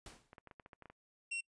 pink noise with exponential decay, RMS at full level -49 dBFS, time 0.06-0.36 s, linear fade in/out 2 ms, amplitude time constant 65 ms
clicks, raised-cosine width 0.5 ms, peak -38 dBFS, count 10, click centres 0.331 / 0.382 / 0.473 / 0.512 / 0.598 / 0.661 / 0.732 / 0.823 / 0.857 / 0.9 s
45% pulse tone, 2731 Hz, F7, 39 cents flat, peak -37 dBFS, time 1.31-1.41 s, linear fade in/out 10 ms
effects noise-tail reverb RT60 0.1 s tail -26 dB re dry + resampled to 22050 Hz

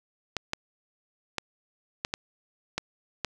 clicks, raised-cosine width 0.2 ms, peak -11 dBFS, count 7, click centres 0.367 / 0.534 / 1.383 / 2.049 / 2.139 / 2.78 / 3.247 s, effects none

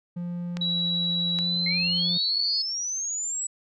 triangle tone, 174.61 Hz, F3, in tune, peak -27 dBFS, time 0.16-2.18 s, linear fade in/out 10 ms
clicks, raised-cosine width 0.2 ms, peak -17 dBFS, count 2, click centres 0.57 / 1.388 s
sine tone with pitch glide, 3904 to 4407 Hz, B7 to C#8, -21 to -11 cents, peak -24 dBFS, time 0.61-2.62 s, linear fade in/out 5 ms, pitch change +210 cents, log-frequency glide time 1.37-2.11 s
sine linear sweep, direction up, 2089 to 7870 Hz, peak -27 dBFS, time 1.66-3.47 s, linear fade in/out 5 ms
effects none

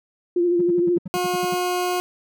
sine tone with vibrato, 349.2 Hz, F4, in tune, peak -16 dBFS, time 0.36-0.98 s, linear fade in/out 5 ms, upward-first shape sine, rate 13 Hz, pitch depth 36 cents each way
triangle tone bursts, 183 Hz, F#3, 19 cents flat, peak -25 dBFS, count 11, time 0.59-1.544 s, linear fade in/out 5 ms, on 24 ms, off 69 ms
20% pulse tone, 359.5 Hz, F#4, 50 cents flat, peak -16 dBFS, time 1.14-2 s, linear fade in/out 0 ms
effects none

